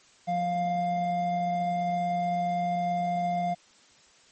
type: tone pair together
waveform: triangle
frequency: 176.8 / 700.9 Hz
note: F3 / F5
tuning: +22 / +6 cents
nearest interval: 2 octaves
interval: 2384 cents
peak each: -30 / -24 dBFS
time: 0.27-3.55 s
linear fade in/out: 20 ms
effects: white hiss -58 dBFS RMS until 4.31 s + MP3 32 kbps